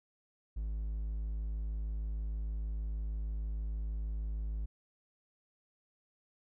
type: tone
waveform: triangle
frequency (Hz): 53.2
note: G#1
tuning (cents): +42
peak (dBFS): -32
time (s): 0.56-4.66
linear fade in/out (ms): 10
effects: none